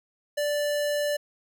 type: tone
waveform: square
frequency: 586 Hz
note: D5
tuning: 4 cents flat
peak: -25 dBFS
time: 0.37-1.17 s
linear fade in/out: 10 ms
effects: none